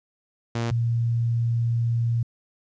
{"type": "tone pair in turn", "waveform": ["sawtooth", "sine"], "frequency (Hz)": [116.54, 116.99], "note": ["A#2", "A#2"], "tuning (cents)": [0, 7], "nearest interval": "unison", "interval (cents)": 7, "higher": "second", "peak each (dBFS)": -20, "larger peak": "neither", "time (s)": [[0.55, 0.71], [0.71, 2.23]], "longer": "second", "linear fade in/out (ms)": 5, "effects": ["resampled to 16000 Hz", "10-bit"]}